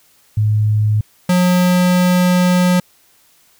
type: tone pair in turn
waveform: sine / square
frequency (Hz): 106.6 / 180.01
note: G#2 / F#3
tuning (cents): +46 / -47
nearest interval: major sixth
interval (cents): 907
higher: second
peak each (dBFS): -11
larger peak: neither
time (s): 0.37-1.01 / 1.29-2.8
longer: second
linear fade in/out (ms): 5
effects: white hiss -53 dBFS RMS until 3.59 s